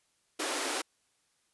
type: high-pass noise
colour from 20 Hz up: pink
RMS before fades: -33 dBFS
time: 0.39-0.82 s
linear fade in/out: 10 ms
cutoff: 270 Hz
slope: 96 dB/octave
effects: white hiss -73 dBFS RMS until 1.53 s + resampled to 24000 Hz